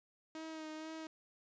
sawtooth tone with vibrato, 315.2 Hz, D#4, 23 cents sharp, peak -40 dBFS, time 0.35-1.07 s, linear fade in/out 2 ms, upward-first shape sine, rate 2.1 Hz, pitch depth 26 cents each way, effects resampled to 16000 Hz

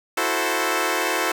10% pulse chord, F# half-diminished seventh, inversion third, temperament equal with one note detuned, 329.6 / 368.9 / 440 / 523.3 Hz, E4 / F#4 / A4 / C5, 0 / -5 / 0 / 0 cents, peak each -18 dBFS, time 0.17-1.32 s, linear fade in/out 5 ms, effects none

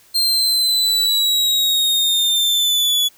40% pulse linear sweep, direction down, 4186 to 3400 Hz, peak -13 dBFS, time 0.14-3.09 s, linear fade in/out 20 ms, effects white hiss -51 dBFS RMS until 3.17 s

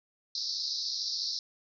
white band-pass noise, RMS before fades -34 dBFS, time 0.35-1.39 s, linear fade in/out 2 ms, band 4000 to 5500 Hz, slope 96 dB/octave, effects none

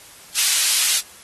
pink high-pass noise, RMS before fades -18 dBFS, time 0.34-1.02 s, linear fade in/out 50 ms, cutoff 3400 Hz, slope 12 dB/octave, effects white hiss -44 dBFS RMS until 1.23 s + AAC 32 kbps

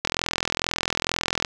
click train, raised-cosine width 0.2 ms, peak -4 dBFS, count 60, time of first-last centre 0.05-1.448 s, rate 42.2 Hz, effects none

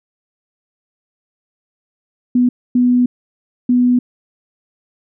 sine tone bursts at uneven times, 246.9 Hz, B3, in tune, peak -9 dBFS, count 3, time 2.35-2.49 / 2.75-3.06 / 3.69-3.99 s, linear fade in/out 5 ms, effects none

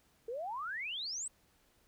sine exponential sweep, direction up, 440 to 8372 Hz, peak -37 dBFS, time 0.28-1.28 s, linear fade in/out 5 ms, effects pink hiss -70 dBFS RMS until 1.87 s

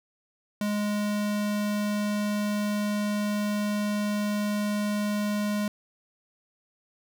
square tone, 207.7 Hz, G#3, in tune, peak -26 dBFS, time 0.61-5.68 s, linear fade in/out 2 ms, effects none

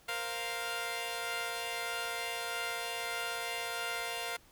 10% pulse chord, Bb suspended second, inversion none, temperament equal, 466.2 / 523.3 / 698.5 Hz, Bb4 / C5 / F5, 0 / 0 / 0 cents, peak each -32 / -35 / -29 dBFS, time 0.08-4.37 s, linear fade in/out 10 ms, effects pink hiss -62 dBFS RMS until 4.51 s

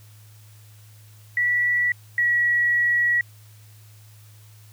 sine tone pair in turn, 1949 / 1924.4 Hz, B6 / B6, -23 / -45 cents, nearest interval unison, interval 22 cents, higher first, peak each -18 / -17 dBFS, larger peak second, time 1.37-1.92 / 2.18-3.21 s, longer second, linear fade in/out 2 ms, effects added 106 Hz sine -46 dBFS peak until 4.72 s + white hiss -55 dBFS RMS until 4.72 s

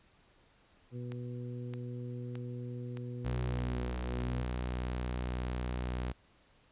harmonic tone, 122.6 Hz, B2, 12 cents flat, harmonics 1 / 2 / 3 / 4, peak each -39 / -45 / -49 / -51 dBFS, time 0.91-4.45 s, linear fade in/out 50 ms
click train, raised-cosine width 0.3 ms, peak -31 dBFS, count 6, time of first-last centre 1.12-4.206 s, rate 1.62 Hz
sawtooth tone, 61.74 Hz, B1, in tune, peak -30 dBFS, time 3.24-6.13 s, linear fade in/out 20 ms
effects pink hiss -66 dBFS RMS until 6.71 s + resampled to 8000 Hz

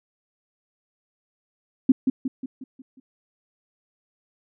sine tone with echo, 261.1 Hz, C4, 3 cents flat, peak -10 dBFS, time 1.89-1.92 s, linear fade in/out 5 ms, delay 180 ms, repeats 6, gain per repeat -6 dB, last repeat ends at 3 s, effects none

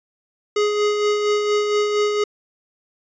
square tone with tremolo, 417.1 Hz, G#4, 7 cents sharp, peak -16 dBFS, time 0.56-2.24 s, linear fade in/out 5 ms, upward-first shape sine, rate 4.3 Hz, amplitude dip 40%, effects resampled to 16000 Hz

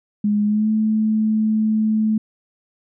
sine tone with pitch glide, 207.9 to 217.1 Hz, G#3 to A3, +2 to -23 cents, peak -15 dBFS, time 0.24-2.18 s, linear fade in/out 5 ms, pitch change +75 cents, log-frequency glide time 0.45-0.69 s, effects none

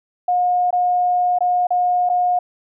sine tone with dropouts, 718 Hz, F5, 48 cents sharp, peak -14 dBFS, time 0.28-2.39 s, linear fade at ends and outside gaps 5 ms, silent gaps 0.707-0.727 / 1.387-1.406 / 1.67-1.705 / 2.091-2.097 s, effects none

